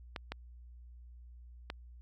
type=clicks; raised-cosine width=0.3 ms; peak=-22 dBFS; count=3; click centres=0.162 / 0.32 / 1.701 s; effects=added 60 Hz sine -50 dBFS peak until 2.01 s